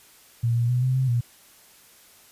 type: tone with pitch steps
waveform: sine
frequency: 117.2 / 118.6 / 124.1 / 128.8 / 131.1 / 119.8 Hz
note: A#2 / A#2 / B2 / C3 / C3 / A#2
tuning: +10 / +30 / +9 / -27 / +4 / +48 cents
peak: -19 dBFS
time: 0.43-1.21 s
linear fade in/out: 10 ms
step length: 130 ms
effects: white hiss -53 dBFS RMS until 2.31 s + resampled to 32000 Hz